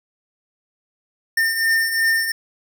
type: beating tone pair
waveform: square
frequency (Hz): 1808 / 1810.8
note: A6 / A6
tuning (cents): +47 / +49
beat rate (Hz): 2.8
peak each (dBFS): -25 / -18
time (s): 1.37-2.32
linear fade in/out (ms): 5
effects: none